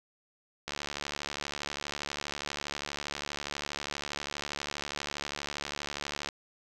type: click train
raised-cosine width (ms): 0.2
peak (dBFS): -17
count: 407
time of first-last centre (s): 0.68-6.288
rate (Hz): 72.4
effects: none